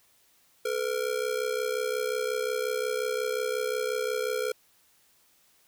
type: ring-modulated tone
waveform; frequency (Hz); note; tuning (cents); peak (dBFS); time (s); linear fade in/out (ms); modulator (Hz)
square; 466.7; A#4; +2; -25; 0.65-4.52; 5; 32.8
effects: white hiss -64 dBFS RMS until 5.67 s